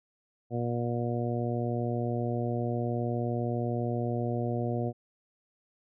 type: harmonic tone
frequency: 119.5 Hz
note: A#2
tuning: 43 cents sharp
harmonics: 1 / 2 / 3 / 4 / 5 / 6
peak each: -31 / -34 / -36 / -37 / -38 / -39 dBFS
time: 0.5-4.93 s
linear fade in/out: 50 ms
effects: none